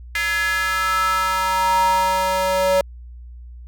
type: tone with high-pass filter sweep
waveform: square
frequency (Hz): 187.7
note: F#3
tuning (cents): +25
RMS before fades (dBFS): -19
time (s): 0.15-2.81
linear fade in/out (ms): 2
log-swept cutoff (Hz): 1900 to 610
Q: 5.1
effects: added 60 Hz sine -35 dBFS peak until 3.67 s